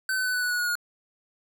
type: tone with pitch steps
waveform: square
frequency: 1528 / 1514.8 / 1501.7 / 1488.8 / 1476 / 1463.2 / 1450.6 / 1438.1 Hz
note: G6 / F#6 / F#6 / F#6 / F#6 / F#6 / F#6 / F#6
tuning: -45 / +40 / +25 / +10 / -5 / -20 / -35 / -50 cents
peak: -25 dBFS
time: 0.09-0.754 s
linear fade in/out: 2 ms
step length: 83 ms
effects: none